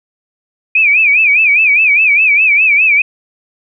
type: tone with vibrato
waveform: sine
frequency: 2438 Hz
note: D#7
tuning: 36 cents flat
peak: -6 dBFS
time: 0.75-3.02 s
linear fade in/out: 5 ms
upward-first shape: sine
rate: 4.9 Hz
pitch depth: 140 cents each way
effects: none